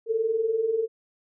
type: tone pair together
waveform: sine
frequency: 430.9 / 451.3 Hz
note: A4 / A4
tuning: -36 / +44 cents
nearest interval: minor second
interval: 80 cents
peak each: -29 / -23 dBFS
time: 0.06-0.88 s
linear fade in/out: 50 ms
effects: none

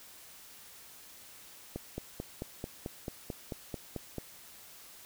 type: click train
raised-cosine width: 2 ms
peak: -23 dBFS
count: 12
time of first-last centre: 1.76-4.183 s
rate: 4.54 Hz
effects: white hiss -53 dBFS RMS until 5.05 s

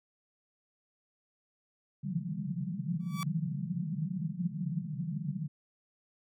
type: band-pass noise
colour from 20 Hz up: pink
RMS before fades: -35 dBFS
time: 2.03-5.48 s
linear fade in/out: 20 ms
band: 140 to 200 Hz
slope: 96 dB/octave
type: tone with exponential growth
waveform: sawtooth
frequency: 1148 Hz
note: D6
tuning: 40 cents flat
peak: -29 dBFS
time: 3-3.23 s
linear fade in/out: 0 ms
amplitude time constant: 49 ms
effects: none

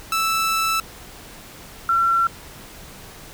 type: tone pair in turn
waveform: sawtooth / sine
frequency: 1318.5 / 1357.1 Hz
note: E6 / E6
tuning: 0 / +50 cents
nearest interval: unison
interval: 50 cents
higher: second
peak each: -15 dBFS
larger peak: neither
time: 0.12-0.8 / 1.89-2.27 s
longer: first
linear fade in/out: 2 ms
effects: pink hiss -41 dBFS RMS until 3.33 s

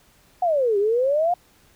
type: exponential two-way sweep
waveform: sine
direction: down then up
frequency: 747 to 392 to 727 Hz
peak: -17 dBFS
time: 0.42-1.34 s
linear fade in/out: 5 ms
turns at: 0.78 s
effects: pink hiss -57 dBFS RMS until 1.75 s

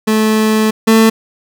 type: tone pair in turn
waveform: 30% pulse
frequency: 217.4 / 222.7 Hz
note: A3 / A3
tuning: -21 / +21 cents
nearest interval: unison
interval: 42 cents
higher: second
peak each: -7 / -3 dBFS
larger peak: second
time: 0.07-0.71 / 0.87-1.1 s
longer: first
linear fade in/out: 10 ms
effects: none

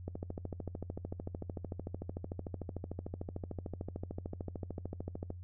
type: click train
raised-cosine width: 2 ms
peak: -26 dBFS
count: 71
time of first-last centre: 0.08-5.304 s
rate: 13.4 Hz
effects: noise-tail reverb RT60 0.2 s tail -24 dB re dry + added 89 Hz sine -44 dBFS peak until 5.43 s

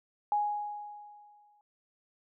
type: tone with exponential decay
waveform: sine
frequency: 830.6 Hz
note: G#5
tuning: in tune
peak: -24 dBFS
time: 0.32-1.61 s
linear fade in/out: 1 ms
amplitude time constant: 280 ms
effects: none

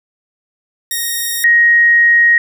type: tone pair in turn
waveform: 5% pulse / sine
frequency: 1864.7 / 1879.8 Hz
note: A#6 / A#6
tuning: 0 / +14 cents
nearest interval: unison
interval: 14 cents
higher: second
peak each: -6 dBFS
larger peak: neither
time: 0.91-1.44 / 1.44-2.38 s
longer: second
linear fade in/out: 2 ms
effects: none

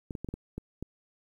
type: clicks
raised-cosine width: 3 ms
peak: -23 dBFS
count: 7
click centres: 0.108 / 0.152 / 0.246 / 0.288 / 0.34 / 0.58 / 0.826 s
effects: 10-bit

